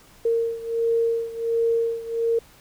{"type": "beating tone pair", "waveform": "sine", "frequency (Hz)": [460, 461.4], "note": ["A#4", "A#4"], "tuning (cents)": [-23, -18], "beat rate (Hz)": 1.4, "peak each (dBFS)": [-22, -25], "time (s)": [0.25, 2.39], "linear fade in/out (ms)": 5, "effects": ["pink hiss -52 dBFS RMS until 2.6 s"]}